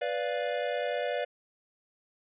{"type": "chord", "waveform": "square", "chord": "B diminished", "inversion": "none", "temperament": "equal with one note detuned", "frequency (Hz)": [493.9, 583.9, 698.5], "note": ["B4", "D5", "F5"], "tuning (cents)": [0, -10, 0], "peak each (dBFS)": [-34, -33, -36], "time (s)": [0.01, 1.25], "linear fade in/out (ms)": 10, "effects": ["resampled to 8000 Hz"]}